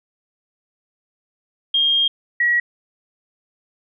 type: tone pair in turn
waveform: sine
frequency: 3224 / 1917 Hz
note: G7 / A#6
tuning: +48 / +48 cents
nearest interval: major sixth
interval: 900 cents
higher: first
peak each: -14 dBFS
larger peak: neither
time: 1.74-2.08 / 2.4-2.6 s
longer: first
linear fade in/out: 5 ms
effects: none